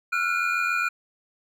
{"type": "tone cluster", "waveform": "triangle", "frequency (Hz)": [1361, 1448, 2418], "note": ["F6", "F#6", "D7"], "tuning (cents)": [-45, -38, 50], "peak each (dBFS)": -25, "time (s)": [0.12, 0.89], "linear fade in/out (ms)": 10, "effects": []}